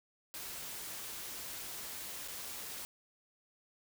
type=noise with dropouts; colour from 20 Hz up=white; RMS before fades=-44 dBFS; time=0.34-2.85 s; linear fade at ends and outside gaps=0 ms; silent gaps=2.277-2.283 s; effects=none